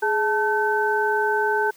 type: tone cluster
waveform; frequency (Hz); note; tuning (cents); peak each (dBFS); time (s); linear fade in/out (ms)
sine; 419.9 / 879 / 1528; G#4 / A5 / G6; +19 / -2 / -45; -23; 0.02-1.71; 10
effects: white hiss -53 dBFS RMS until 1.76 s + high-pass 100 Hz 12 dB/octave